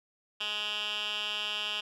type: tone with band-pass filter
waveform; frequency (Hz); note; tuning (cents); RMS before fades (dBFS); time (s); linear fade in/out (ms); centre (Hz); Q
10% pulse; 209.6; G#3; +16; -34; 0.4-1.81; 10; 3000; 4.1
effects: none